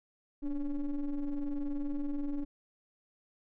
triangle ring-modulated tone, 138.59 Hz, C#3, in tune, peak -26 dBFS, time 0.42-2.45 s, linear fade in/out 20 ms, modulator 149 Hz, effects none

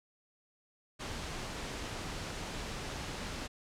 pink noise, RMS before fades -40 dBFS, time 0.99-3.48 s, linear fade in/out 20 ms, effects low-pass 7000 Hz 12 dB/octave

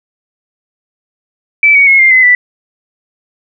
sine tone with pitch steps, 2315 / 2243 / 2172 / 2105 / 2039 / 1975 Hz, D7 / C#7 / C#7 / C7 / C7 / B6, -25 / +20 / -36 / +10 / -45 / 0 cents, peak -3 dBFS, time 1.63-2.35 s, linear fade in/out 2 ms, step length 120 ms, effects none

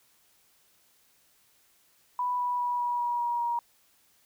sine tone with pitch steps, 987.8 / 981 / 974.2 / 967.5 / 960.8 / 954.2 / 947.6 Hz, B5 / B5 / B5 / B5 / B5 / A#5 / A#5, 0 / -12 / -24 / -36 / -48 / +40 / +28 cents, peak -26 dBFS, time 2.19-3.59 s, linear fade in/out 2 ms, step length 200 ms, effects white hiss -65 dBFS RMS until 4.25 s

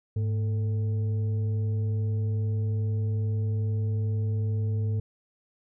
sine tone with frequency modulation, 104.4 Hz, G#2, 10 cents sharp, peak -24 dBFS, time 0.16-5 s, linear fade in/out 5 ms, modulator 340 Hz, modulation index 0.28, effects none

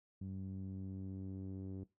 sawtooth tone with low-pass filter sweep, 95.4 Hz, G2, 47 cents flat, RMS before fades -45 dBFS, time 0.21-1.84 s, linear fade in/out 5 ms, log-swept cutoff 210 to 330 Hz, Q 2.3, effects noise-tail reverb RT60 0.2 s tail -18 dB re dry

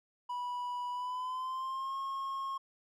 triangle tone with pitch glide, 981 to 1082.2 Hz, B5 to C#6, -12 to -42 cents, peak -33 dBFS, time 0.29-2.58 s, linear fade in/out 10 ms, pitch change +170 cents, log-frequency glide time 0.91-1.97 s, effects none

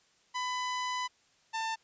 sawtooth tone pair in turn, 1000 / 893.7 Hz, B5 / A5, +21 / +27 cents, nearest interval major second, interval 194 cents, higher first, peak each -28 dBFS, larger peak neither, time 0.34-1.08 / 1.53-1.76 s, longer first, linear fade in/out 20 ms, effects white hiss -67 dBFS RMS until 1.83 s + resampled to 16000 Hz

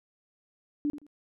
sine tone with echo, 293.2 Hz, D4, 3 cents flat, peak -25 dBFS, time 0.85-0.9 s, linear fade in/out 0 ms, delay 83 ms, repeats 2, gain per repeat -13 dB, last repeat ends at 1.066 s, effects none

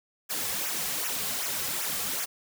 white noise with flanger, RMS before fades -31 dBFS, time 0.29-2.26 s, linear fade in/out 20 ms, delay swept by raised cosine 0.22 to 3.32 ms, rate 2.6 Hz, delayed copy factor -0.75, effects none

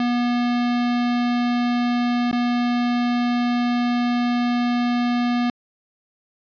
square tone with dropouts, 242.1 Hz, B3, 34 cents flat, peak -19 dBFS, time 0-5.5 s, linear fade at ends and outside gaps 2 ms, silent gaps 2.314-2.328 s, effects resampled to 11025 Hz

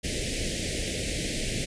pink band-stop noise, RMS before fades -30 dBFS, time 0.03-1.66 s, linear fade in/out 20 ms, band 620 to 1900 Hz, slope 48 dB/octave, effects resampled to 22050 Hz

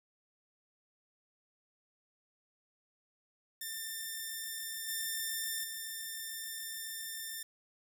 5% pulse tone with level steps, 1793 Hz, A6, 32 cents sharp, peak -28 / -24 / -29 dBFS, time 3.61-7.43 s, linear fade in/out 5 ms, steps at 4.87 / 5.63 s, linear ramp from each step 20 ms, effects none

